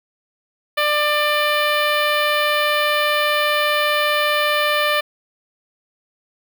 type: tone with notch filter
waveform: 10% pulse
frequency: 595 Hz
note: D5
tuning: 22 cents sharp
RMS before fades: -18 dBFS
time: 0.77-5.01 s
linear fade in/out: 10 ms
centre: 7800 Hz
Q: 0.69
effects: none